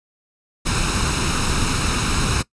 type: noise with comb filter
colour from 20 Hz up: pink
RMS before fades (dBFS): -20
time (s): 0.65-2.43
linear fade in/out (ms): 20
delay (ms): 0.76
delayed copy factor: +0.6
effects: noise-tail reverb RT60 0.1 s tail -20 dB re dry + resampled to 22050 Hz